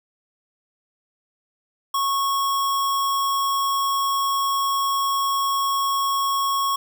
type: tone with sample-and-hold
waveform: sine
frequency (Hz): 1100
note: C#6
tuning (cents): -14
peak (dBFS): -19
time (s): 1.94-6.76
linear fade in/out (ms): 5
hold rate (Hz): 4410
effects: none